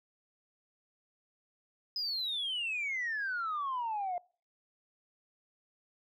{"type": "exponential sweep", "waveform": "sine", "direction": "down", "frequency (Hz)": [5070, 693], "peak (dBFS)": -31, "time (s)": [1.96, 4.18], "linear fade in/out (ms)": 2, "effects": ["noise-tail reverb RT60 0.4 s tail -25 dB re dry", "tanh soft clip ceiling -29 dBFS"]}